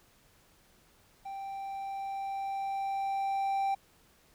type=tone with level ramp; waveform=triangle; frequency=784 Hz; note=G5; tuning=in tune; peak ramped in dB=-36 to -25 dBFS; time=1.25-3.75 s; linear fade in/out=10 ms; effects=pink hiss -64 dBFS RMS until 4.34 s